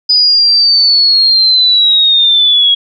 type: linear sweep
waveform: sine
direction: down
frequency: 4978 to 3299 Hz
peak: -5 dBFS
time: 0.09-2.75 s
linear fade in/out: 10 ms
effects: none